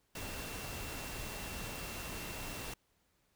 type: tone in noise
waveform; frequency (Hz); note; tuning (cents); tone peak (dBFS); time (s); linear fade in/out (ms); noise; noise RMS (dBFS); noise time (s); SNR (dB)
sine; 2713; E7; +49; -51; 0.15-2.74; 5; pink; -43; 0.15-2.74; -11
effects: pink hiss -75 dBFS RMS until 3.35 s